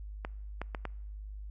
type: clicks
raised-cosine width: 0.5 ms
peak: -21 dBFS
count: 4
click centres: 0.249 / 0.616 / 0.748 / 0.853 s
effects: noise-tail reverb RT60 0.9 s tail -25 dB re dry + added 51 Hz sine -40 dBFS peak until 1.5 s